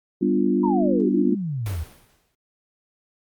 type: chord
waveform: sine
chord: G dominant seventh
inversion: none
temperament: equal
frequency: 196 / 246.9 / 293.7 / 349.2 Hz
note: G3 / B3 / D4 / F4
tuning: 0 / 0 / 0 / 0 cents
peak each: -23 dBFS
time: 0.21-1.35 s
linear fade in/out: 10 ms
type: exponential sweep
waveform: sine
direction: down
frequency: 987.8 to 73.42 Hz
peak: -24 dBFS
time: 0.63-1.84 s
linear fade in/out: 10 ms
type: noise with exponential decay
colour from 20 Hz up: pink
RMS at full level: -34 dBFS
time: 1.66-2.35 s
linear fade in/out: 2 ms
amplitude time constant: 150 ms
effects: Opus 48 kbps